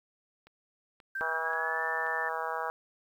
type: click train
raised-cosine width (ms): 0.3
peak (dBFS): -38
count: 4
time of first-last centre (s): 0.47-2.066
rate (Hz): 1.88
type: tone with pitch glide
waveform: sine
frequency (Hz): 1568 to 1770.2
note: G6 to A6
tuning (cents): 0 to +10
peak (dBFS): -32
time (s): 1.15-2.29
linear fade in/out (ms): 5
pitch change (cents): +210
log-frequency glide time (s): 1.27-1.83
type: harmonic tone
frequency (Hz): 161.8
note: E3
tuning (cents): -32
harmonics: 3 / 4 / 5 / 6 / 7 / 8 / 9 / 10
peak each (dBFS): -40 / -40 / -38 / -38 / -39 / -40 / -41 / -42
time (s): 1.21-2.7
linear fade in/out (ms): 0
effects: 10-bit